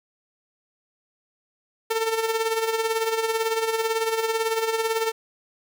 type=tone with tremolo; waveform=sawtooth; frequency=448.7 Hz; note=A4; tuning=34 cents sharp; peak=-16 dBFS; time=1.9-5.12 s; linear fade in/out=10 ms; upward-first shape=sine; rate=18 Hz; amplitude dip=60%; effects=none